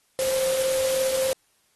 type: tone in noise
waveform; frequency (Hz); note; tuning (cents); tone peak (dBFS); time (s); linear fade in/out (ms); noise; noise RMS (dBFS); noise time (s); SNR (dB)
sine; 526; C5; +9; -22; 0.19-1.33; 0; white; -30; 0.19-1.33; +5
effects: white hiss -66 dBFS RMS until 1.75 s + AAC 32 kbps